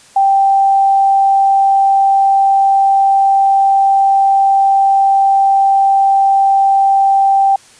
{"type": "tone", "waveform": "sine", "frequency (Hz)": 784, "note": "G5", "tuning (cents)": 0, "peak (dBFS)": -7, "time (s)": [0.16, 7.56], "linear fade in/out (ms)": 5, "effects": ["white hiss -43 dBFS RMS until 7.79 s", "resampled to 22050 Hz"]}